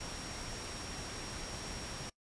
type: tone in noise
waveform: sine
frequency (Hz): 5588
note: F8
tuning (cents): 0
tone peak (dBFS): -49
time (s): 0-2.1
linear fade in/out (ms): 10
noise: pink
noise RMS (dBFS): -43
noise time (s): 0-2.1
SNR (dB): -9
effects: noise-tail reverb RT60 0.1 s tail -22 dB re dry + resampled to 22050 Hz